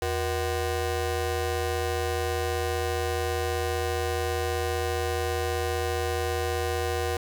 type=ring-modulated tone; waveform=25% pulse; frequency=279 Hz; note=C#4; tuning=11 cents sharp; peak=-19 dBFS; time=0.02-7.17 s; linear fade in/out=2 ms; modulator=197 Hz; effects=none